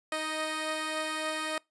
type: tone pair together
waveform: 10% pulse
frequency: 312.9 / 622.3 Hz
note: D#4 / D#5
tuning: +10 / 0 cents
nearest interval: octave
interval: 1190 cents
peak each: -27 / -25 dBFS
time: 0.12-1.58 s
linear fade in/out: 2 ms
effects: noise-tail reverb RT60 0.2 s tail -25 dB re dry + resampled to 24000 Hz